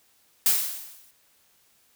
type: noise with exponential decay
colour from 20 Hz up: blue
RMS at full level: -18 dBFS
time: 0.46-1.11 s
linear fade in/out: 2 ms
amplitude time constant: 140 ms
effects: white hiss -63 dBFS RMS until 1.95 s